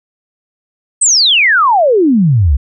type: exponential sweep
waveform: sine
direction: down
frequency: 8540 to 61.74 Hz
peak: -6 dBFS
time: 1.01-2.57 s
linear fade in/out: 10 ms
effects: none